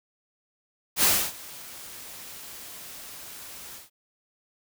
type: noise with ADSR envelope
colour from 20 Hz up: white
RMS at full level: -19 dBFS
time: 0.96-3.9 s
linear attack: 78 ms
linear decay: 280 ms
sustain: -23 dB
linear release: 150 ms
effects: none